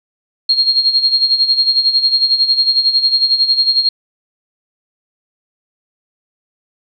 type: tone with tremolo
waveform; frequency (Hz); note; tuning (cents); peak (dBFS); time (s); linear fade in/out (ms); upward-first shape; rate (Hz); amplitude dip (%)
sine; 4245; C8; +24; -7; 0.49-3.89; 5; sine; 11; 70
effects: none